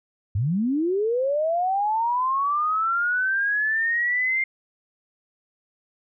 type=linear sweep; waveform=sine; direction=up; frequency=88.8 to 2116 Hz; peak=-20 dBFS; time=0.35-4.44 s; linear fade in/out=5 ms; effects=none